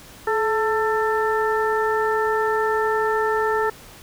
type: harmonic tone with a mistuned harmonic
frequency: 445.2 Hz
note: A4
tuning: 20 cents sharp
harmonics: 1 / 2 / 3 / 4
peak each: -21 / -24 / -26 / -27 dBFS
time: 0.27-3.7 s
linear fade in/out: 5 ms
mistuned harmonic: 1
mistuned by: -53 cents
effects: pink hiss -44 dBFS RMS until 4.02 s